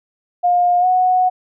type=tone with pitch glide; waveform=sine; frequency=710 to 735.9 Hz; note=F5 to F#5; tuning=+28 to -10 cents; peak=-11 dBFS; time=0.43-1.3 s; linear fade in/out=20 ms; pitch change=+62 cents; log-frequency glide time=0.8-0.86 s; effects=none